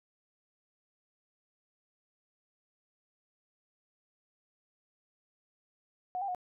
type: tone with pitch steps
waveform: sine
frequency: 731 / 794 / 726 Hz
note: F#5 / G5 / F#5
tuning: -21 / +22 / -33 cents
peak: -32 dBFS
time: 6.15-6.348 s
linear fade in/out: 0 ms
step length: 66 ms
effects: none